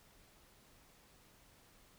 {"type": "silence", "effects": ["pink hiss -65 dBFS RMS until 1.98 s"]}